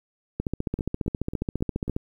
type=two click trains; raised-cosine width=3 ms; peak=-13 / -19 dBFS; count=24 / 5; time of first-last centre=0.4-1.965 / 0.79-1.88 s; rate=14.7 / 3.67 Hz; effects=9-bit